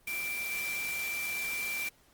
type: tone in noise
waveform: sine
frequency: 2349 Hz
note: D7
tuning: in tune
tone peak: -33 dBFS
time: 0.07-1.89 s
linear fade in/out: 5 ms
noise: white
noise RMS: -40 dBFS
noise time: 0.07-1.89 s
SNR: +4 dB
effects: pink hiss -64 dBFS RMS until 2.13 s + Opus 24 kbps